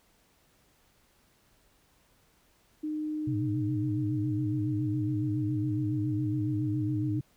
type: tone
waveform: sine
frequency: 305.9 Hz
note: D#4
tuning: 29 cents flat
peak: -30 dBFS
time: 2.83-7.2 s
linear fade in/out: 10 ms
type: tone with vibrato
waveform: sine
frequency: 117.8 Hz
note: A#2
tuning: 19 cents sharp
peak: -29 dBFS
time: 3.27-7.21 s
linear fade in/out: 5 ms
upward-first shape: sine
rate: 7.2 Hz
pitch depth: 210 cents each way
effects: pink hiss -66 dBFS RMS until 7.36 s